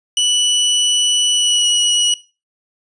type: tone with pitch glide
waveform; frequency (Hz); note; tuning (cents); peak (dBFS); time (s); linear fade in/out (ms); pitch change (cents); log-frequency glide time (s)
sawtooth; 2960 to 2923; F#7 to F#7; 0 to -22; -9; 0.17-2.14; 2; -22; 1.33-1.69
effects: noise-tail reverb RT60 0.3 s tail -19 dB re dry + resampled to 22050 Hz